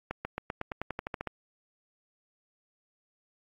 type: accelerating click train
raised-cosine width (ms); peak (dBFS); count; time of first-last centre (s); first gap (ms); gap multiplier
0.5; -18; 13; 0.11-1.273; 140; 0.93
effects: AAC 32 kbps